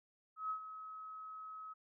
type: tone with ADSR envelope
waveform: sine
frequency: 1280 Hz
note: D#6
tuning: 49 cents sharp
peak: -35 dBFS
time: 0.36-1.74 s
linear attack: 140 ms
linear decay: 91 ms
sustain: -11 dB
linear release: 18 ms
effects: none